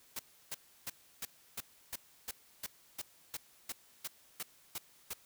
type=noise bursts; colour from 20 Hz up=white; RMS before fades=-40 dBFS; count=15; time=0.16-5.135 s; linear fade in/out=5 ms; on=33 ms; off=320 ms; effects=white hiss -64 dBFS RMS until 5.25 s